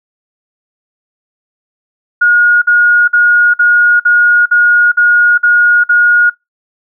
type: tone bursts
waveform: sine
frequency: 1438 Hz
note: F#6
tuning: 50 cents flat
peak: -4 dBFS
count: 9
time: 2.21-6.3 s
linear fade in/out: 10 ms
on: 410 ms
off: 50 ms
effects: noise-tail reverb RT60 0.2 s tail -25 dB re dry